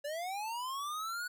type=linear sweep; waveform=square; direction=up; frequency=565 to 1480 Hz; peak=-37 dBFS; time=0.04-1.28 s; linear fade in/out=10 ms; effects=none